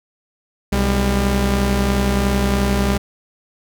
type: tone pair together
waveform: sawtooth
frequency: 63 / 200 Hz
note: B1 / G3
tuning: +35 / +35 cents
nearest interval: octave + minor sixth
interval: 2000 cents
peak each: -14 dBFS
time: 0.72-2.98 s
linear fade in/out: 10 ms
effects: none